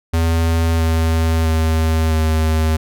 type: tone with pitch steps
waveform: square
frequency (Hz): 82.41 / 81.32 / 80.25 / 79.19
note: E2 / E2 / E2 / D#2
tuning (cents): 0 / -23 / -46 / +31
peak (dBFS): -14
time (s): 0.13-2.77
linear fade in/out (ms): 10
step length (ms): 660
effects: none